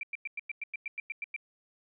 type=tone bursts; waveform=sine; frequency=2349 Hz; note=D7; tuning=in tune; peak=-33 dBFS; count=12; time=0.01-1.363 s; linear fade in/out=2 ms; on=22 ms; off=99 ms; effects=none